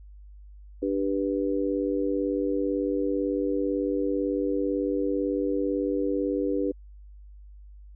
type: chord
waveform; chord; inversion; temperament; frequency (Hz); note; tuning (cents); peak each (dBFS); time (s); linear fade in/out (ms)
sine; G major; second; just; 294 / 392 / 490; D4 / G4 / B4; +2 / 0 / -14; -27 / -29 / -29; 0.82-6.72; 10
effects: added 50 Hz sine -44 dBFS peak until 7.95 s